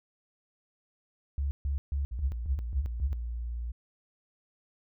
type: tone bursts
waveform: sine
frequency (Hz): 69.8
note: C#2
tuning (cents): +13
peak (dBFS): -27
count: 7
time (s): 1.38-3.13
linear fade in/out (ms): 0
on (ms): 130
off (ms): 140
type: tone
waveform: sine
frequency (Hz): 59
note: A#1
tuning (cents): +22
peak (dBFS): -32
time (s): 2.11-3.72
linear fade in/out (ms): 10
effects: none